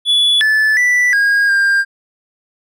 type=tone with pitch steps; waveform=triangle; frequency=3425 / 1740 / 1972 / 1632 / 1598 Hz; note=A7 / A6 / B6 / G#6 / G6; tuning=-47 / -20 / -3 / -31 / +33 cents; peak=-8 dBFS; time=0.05-1.85 s; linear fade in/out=50 ms; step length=360 ms; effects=none